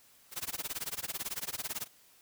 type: noise with tremolo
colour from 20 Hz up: white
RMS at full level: -35 dBFS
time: 0.31-1.88 s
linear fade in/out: 50 ms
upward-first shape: sine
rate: 18 Hz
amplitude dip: 100%
effects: white hiss -62 dBFS RMS until 2.21 s